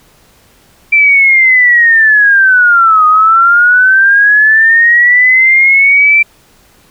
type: linear two-way sweep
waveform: sine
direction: down then up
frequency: 2349 to 1236 to 2349 Hz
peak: -3 dBFS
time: 0.92-6.23 s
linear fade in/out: 10 ms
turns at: 3.06 s
effects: pink hiss -46 dBFS RMS until 6.9 s